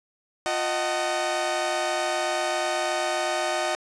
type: tone cluster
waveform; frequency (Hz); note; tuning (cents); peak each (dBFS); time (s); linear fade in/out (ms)
sawtooth; 352.1 / 621 / 752 / 896; F4 / D#5 / F#5 / A5; +14 / -3 / +28 / +31; -29 / -23 / -25 / -31; 0.46-3.75; 0
effects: resampled to 22050 Hz + 9-bit